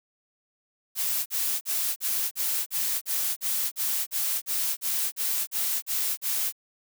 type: noise bursts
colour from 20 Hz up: blue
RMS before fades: -27 dBFS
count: 16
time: 0.95-6.525 s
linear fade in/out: 50 ms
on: 310 ms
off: 41 ms
effects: none

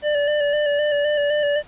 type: tone with vibrato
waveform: square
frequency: 587.3 Hz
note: D5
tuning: in tune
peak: -18 dBFS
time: 0.02-1.63 s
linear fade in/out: 50 ms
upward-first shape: square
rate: 3.9 Hz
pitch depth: 26 cents each way
effects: pink hiss -48 dBFS RMS until 1.67 s + resampled to 8000 Hz

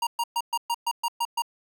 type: tone bursts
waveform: square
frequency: 939 Hz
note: A#5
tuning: 12 cents sharp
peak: -24 dBFS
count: 9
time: 0.02-1.421 s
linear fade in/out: 5 ms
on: 49 ms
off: 120 ms
effects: none

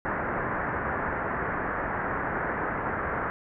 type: low-pass noise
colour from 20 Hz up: white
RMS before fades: -30 dBFS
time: 0.05-3.3 s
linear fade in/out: 0 ms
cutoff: 1800 Hz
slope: 48 dB/octave
effects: none

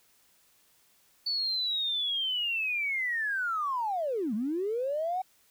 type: linear two-way sweep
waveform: triangle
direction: down then up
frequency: 4500 to 199.6 to 765 Hz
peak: -24 dBFS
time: 1.26-5.22 s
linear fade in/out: 10 ms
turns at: 4.34 s
effects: tanh soft clip ceiling -26 dBFS + white hiss -65 dBFS RMS until 5.5 s

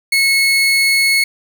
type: tone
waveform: 30% pulse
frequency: 2188 Hz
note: C#7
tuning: 23 cents flat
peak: -8 dBFS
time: 0.12-1.24 s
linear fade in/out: 5 ms
effects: 8-bit

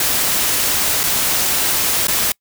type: noise with dropouts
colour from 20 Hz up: white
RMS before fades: -17 dBFS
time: 0-2.32 s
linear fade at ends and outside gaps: 2 ms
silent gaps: 1.033-1.037 / 2.071-2.082 s
effects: noise-tail reverb RT60 0.1 s tail -26 dB re dry

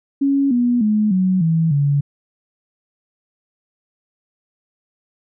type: tone with pitch steps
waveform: sine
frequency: 277.2 / 242.7 / 212.5 / 186.08 / 162.93 / 142.66 Hz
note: C#4 / B3 / G#3 / F#3 / E3 / D3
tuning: 0 / -30 / +40 / +10 / -20 / -50 cents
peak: -13 dBFS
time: 0.21-2.01 s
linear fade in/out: 10 ms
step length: 300 ms
effects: none

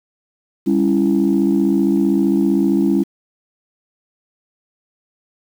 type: chord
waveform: sine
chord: C# diminished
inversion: second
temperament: just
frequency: 199.57 / 277.2 / 332.6 Hz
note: G3 / C#4 / E4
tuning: +31 / 0 / +16 cents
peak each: -16 dBFS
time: 0.66-3.04 s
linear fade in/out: 20 ms
effects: tanh soft clip ceiling -6 dBFS + 7-bit

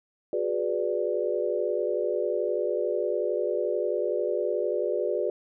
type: chord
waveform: sine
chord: G# half-diminished seventh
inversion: third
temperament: equal with one note detuned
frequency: 364.1 / 415.3 / 493.9 / 587.3 Hz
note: F#4 / G#4 / B4 / D5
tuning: -28 / 0 / 0 / 0 cents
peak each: -30 dBFS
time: 0.33-5.3 s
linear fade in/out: 2 ms
effects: none

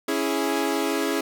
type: chord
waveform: sawtooth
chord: C# minor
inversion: none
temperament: equal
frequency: 277.2 / 329.6 / 415.3 Hz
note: C#4 / E4 / G#4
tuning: 0 / 0 / 0 cents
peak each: -23 dBFS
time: 0.08-1.21 s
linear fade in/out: 5 ms
effects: 8-bit

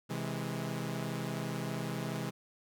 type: chord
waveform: sawtooth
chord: C augmented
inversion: none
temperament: equal with one note detuned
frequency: 130.81 / 162.83 / 207.7 Hz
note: C3 / E3 / G#3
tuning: 0 / -21 / 0 cents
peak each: -35 / -35 / -36 dBFS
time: 0.09-2.31 s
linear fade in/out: 20 ms
effects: none

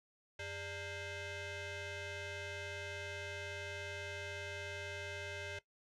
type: ring-modulated tone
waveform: 15% pulse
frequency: 498.8 Hz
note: B4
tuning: 17 cents sharp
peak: -33 dBFS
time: 0.39-5.59 s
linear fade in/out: 5 ms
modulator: 1090 Hz
effects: noise-tail reverb RT60 0.1 s tail -17 dB re dry + low-pass 6000 Hz 12 dB/octave

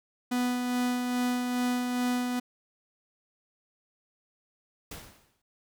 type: tone with tremolo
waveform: 45% pulse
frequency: 247.3 Hz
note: B3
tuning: 3 cents sharp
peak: -25 dBFS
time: 0.31-2.4 s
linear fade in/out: 10 ms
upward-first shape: sine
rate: 2.4 Hz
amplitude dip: 35%
type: noise with exponential decay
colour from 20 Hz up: pink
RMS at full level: -39 dBFS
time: 4.91-5.42 s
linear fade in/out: 5 ms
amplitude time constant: 110 ms
effects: none

